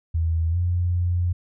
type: tone with pitch glide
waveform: sine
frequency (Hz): 81.8 to 88.18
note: E2 to F2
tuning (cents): -13 to +17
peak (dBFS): -19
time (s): 0.14-1.33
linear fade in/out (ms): 10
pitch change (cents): +130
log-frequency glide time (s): 0.5-0.57
effects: none